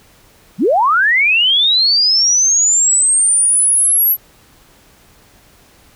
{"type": "linear sweep", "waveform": "sine", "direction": "up", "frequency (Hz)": [146.83, 11840], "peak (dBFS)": -9, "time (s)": [0.58, 4.17], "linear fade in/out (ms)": 50, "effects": ["pink hiss -48 dBFS RMS until 5.95 s"]}